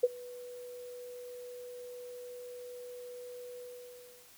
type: tone with ADSR envelope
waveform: sine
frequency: 492.3 Hz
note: B4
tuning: 6 cents flat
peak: -19 dBFS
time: 0.03-4.31 s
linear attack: 9 ms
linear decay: 33 ms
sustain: -24 dB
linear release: 730 ms
effects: white hiss -58 dBFS RMS until 4.37 s